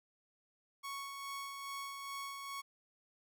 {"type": "tone with tremolo", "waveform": "sawtooth", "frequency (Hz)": 1108.7, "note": "C#6", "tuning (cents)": 0, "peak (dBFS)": -37, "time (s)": [0.83, 2.62], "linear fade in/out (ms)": 20, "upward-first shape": "sine", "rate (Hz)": 2.4, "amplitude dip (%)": 35, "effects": []}